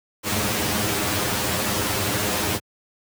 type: noise with comb filter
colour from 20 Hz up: pink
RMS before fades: -23 dBFS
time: 0.23-2.6 s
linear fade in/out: 50 ms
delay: 9.7 ms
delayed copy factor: +0.95
effects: high-pass 80 Hz 12 dB/octave